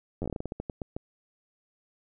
slowing click train, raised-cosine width 2 ms, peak -20 dBFS, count 15, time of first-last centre 0.22-0.965 s, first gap 10 ms, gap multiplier 1.23, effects none

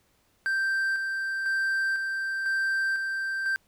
triangle tone with tremolo, 1568 Hz, G6, in tune, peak -22 dBFS, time 0.46-3.56 s, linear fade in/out 0 ms, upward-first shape square, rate 1 Hz, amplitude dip 35%, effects pink hiss -67 dBFS RMS until 3.67 s

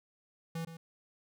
square tone with echo, 164.81 Hz, E3, in tune, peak -36 dBFS, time 0.55-0.65 s, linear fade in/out 5 ms, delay 120 ms, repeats 1, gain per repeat -10 dB, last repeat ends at 0.77 s, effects none

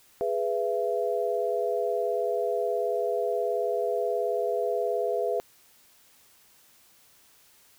sine chord, E major, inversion first, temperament equal with one note detuned, 415.3 / 493.9 / 672.3 Hz, G#4 / B4 / E5, 0 / 0 / +34 cents, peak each -29 dBFS, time 0.21-5.4 s, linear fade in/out 0 ms, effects white hiss -59 dBFS RMS until 7.78 s

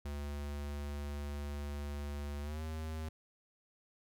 square tone with pitch glide, 72.3 to 78.84 Hz, D2 to D#2, -27 to +23 cents, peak -39 dBFS, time 0.05-3.09 s, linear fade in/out 5 ms, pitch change +150 cents, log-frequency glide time 2.42-2.62 s, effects none

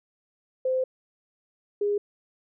sine tone pair in turn, 517 / 410.3 Hz, C5 / G#4, -21 / -21 cents, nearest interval major third, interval 400 cents, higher first, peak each -22 dBFS, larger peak neither, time 0.65-0.84 / 1.81-1.98 s, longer first, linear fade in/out 5 ms, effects none

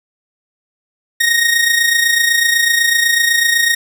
sawtooth tone with amplitude modulation, 1864.7 Hz, A#6, in tune, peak -5 dBFS, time 1.2-3.75 s, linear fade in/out 10 ms, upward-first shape sine, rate 28 Hz, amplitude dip 55%, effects none

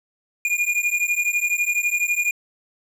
square beating tone pair, 2423 / 2435 Hz, D#7 / D#7, -47 / -38 cents, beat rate 12 Hz, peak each -23 dBFS, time 0.45-2.31 s, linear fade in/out 2 ms, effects low-pass 12000 Hz 12 dB/octave

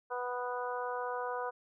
harmonic tone, 246.9 Hz, B3, in tune, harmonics 2 / 3 / 4 / 5 / 6, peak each -38 / -41 / -39 / -43 / -44 dBFS, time 0.1-1.51 s, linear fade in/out 20 ms, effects none

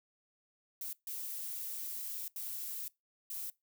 violet noise bursts at uneven times, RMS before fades -41 dBFS, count 4, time 0.81-0.93 / 1.07-2.28 / 2.36-2.88 / 3.3-3.5 s, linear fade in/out 2 ms, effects noise-tail reverb RT60 0.2 s tail -22 dB re dry

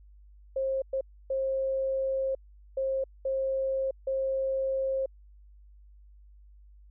sine tone bursts at uneven times, 534 Hz, C5, 35 cents sharp, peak -26 dBFS, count 6, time 0.56-0.82 / 0.93-1.01 / 1.3-2.35 / 2.77-3.04 / 3.25-3.91 / 4.07-5.06 s, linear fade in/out 5 ms, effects added 50 Hz sine -51 dBFS peak until 6.9 s

